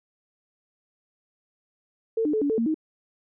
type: tone with pitch steps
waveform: sine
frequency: 449.5 / 300.2 / 433.9 / 286 / 442.3 / 230.1 / 313.5 Hz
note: A4 / D4 / A4 / D4 / A4 / A#3 / D#4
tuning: +37 / +38 / -24 / -46 / +9 / -22 / +13 cents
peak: -21 dBFS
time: 2.17-2.744 s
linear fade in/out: 5 ms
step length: 82 ms
effects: none